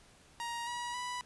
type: tone with pitch steps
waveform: sawtooth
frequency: 940 / 963.1 / 986.7 Hz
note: A#5 / B5 / B5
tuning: +14 / -44 / -2 cents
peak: -33 dBFS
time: 0.4-1.21 s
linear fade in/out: 0 ms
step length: 270 ms
effects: pink hiss -61 dBFS RMS until 1.25 s + resampled to 24000 Hz